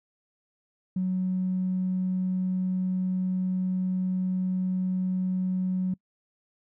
triangle tone with tanh clipping, 185 Hz, F#3, in tune, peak -24 dBFS, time 0.96-5.94 s, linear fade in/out 5 ms, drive 4 dB, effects noise-tail reverb RT60 0.1 s tail -25 dB re dry

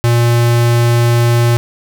square tone, 118.6 Hz, A#2, 30 cents sharp, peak -9 dBFS, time 0.04-1.57 s, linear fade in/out 0 ms, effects none

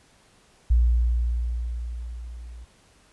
sine tone with level ramp, 59.1 Hz, A#1, 24 cents sharp, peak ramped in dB -14 to -38 dBFS, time 0.7-2.65 s, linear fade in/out 10 ms, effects pink hiss -58 dBFS RMS until 3.12 s + resampled to 24000 Hz

